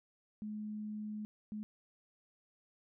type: tone bursts at uneven times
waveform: sine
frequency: 212.2 Hz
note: G#3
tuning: 38 cents sharp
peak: -39 dBFS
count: 2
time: 0.42-1.25 / 1.52-1.63 s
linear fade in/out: 0 ms
effects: none